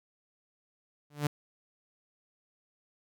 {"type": "tone with exponential growth", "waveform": "sawtooth", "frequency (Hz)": 146.83, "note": "D3", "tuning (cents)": 0, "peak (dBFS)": -20, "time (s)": [1.1, 1.27], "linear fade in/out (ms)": 5, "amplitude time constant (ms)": 36, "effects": []}